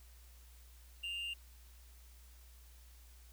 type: tone with amplitude modulation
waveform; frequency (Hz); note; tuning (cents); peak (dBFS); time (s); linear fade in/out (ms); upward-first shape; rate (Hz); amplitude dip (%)
triangle; 2794; F7; 0; -35; 1.03-1.34; 10; sine; 185; 45
effects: added 60 Hz sine -56 dBFS peak until 3.32 s + white hiss -65 dBFS RMS until 3.32 s